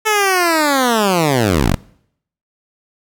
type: linear sweep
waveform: 10% pulse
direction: down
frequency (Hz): 440 to 33.31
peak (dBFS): -4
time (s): 0.05-1.76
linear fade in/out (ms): 20
effects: noise-tail reverb RT60 0.7 s tail -23 dB re dry